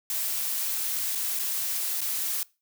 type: noise with dropouts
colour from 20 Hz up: blue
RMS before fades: -29 dBFS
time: 0.1-2.43 s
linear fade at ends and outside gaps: 1 ms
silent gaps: 1.151-1.155 / 1.39-1.394 / 2.007-2.014 s
effects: noise-tail reverb RT60 0.3 s tail -23 dB re dry